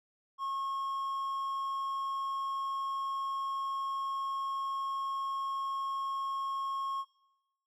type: tone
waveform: triangle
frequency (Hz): 1087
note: C#6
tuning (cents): -34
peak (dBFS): -31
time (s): 0.38-7.05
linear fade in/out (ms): 50
effects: noise-tail reverb RT60 1.0 s tail -21 dB re dry